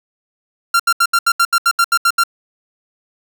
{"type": "tone bursts", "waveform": "45% pulse", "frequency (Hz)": 1378, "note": "F6", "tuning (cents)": -24, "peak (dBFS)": -10, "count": 12, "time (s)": [0.74, 2.237], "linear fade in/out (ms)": 5, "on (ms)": 56, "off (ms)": 75, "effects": []}